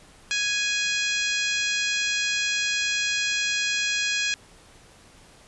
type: harmonic tone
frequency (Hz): 830.6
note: G#5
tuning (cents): 0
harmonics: 2 / 3 / 4 / 5 / 6 / 7 / 8 / 9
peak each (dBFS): -29 / -27 / -30 / -32 / -35 / -35 / -36 / -37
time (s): 0.31-4.34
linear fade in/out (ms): 0
effects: pink hiss -52 dBFS RMS until 5.47 s + resampled to 24000 Hz